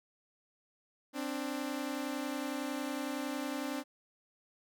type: tone pair together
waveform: sawtooth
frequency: 262.8 / 293.7 Hz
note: C4 / D4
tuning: +8 / 0 cents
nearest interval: major second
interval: 192 cents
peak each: -34 / -34 dBFS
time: 1.13-3.84 s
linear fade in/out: 50 ms
effects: none